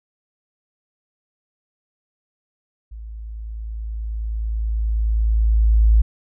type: tone with level ramp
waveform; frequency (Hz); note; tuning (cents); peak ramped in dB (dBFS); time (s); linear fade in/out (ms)
sine; 54.7; A1; -9; -32 to -9; 2.91-6.02; 10
effects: none